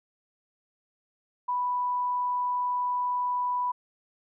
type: tone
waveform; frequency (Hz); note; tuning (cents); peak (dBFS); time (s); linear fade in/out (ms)
sine; 987.8; B5; 0; -25; 1.48-3.72; 10
effects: none